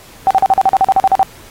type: tone bursts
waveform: sine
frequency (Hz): 771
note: G5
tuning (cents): -29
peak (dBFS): -6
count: 13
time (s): 0.27-1.23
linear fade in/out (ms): 0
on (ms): 36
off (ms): 41
effects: pink hiss -40 dBFS RMS until 1.5 s + AAC 48 kbps